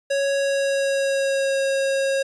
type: tone with pitch glide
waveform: square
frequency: 554.4 to 543.9 Hz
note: C#5 to C#5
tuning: 0 to -33 cents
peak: -20 dBFS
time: 0.1-2.23 s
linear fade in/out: 10 ms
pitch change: -33 cents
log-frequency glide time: 0.35-1.59 s
effects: resampled to 22050 Hz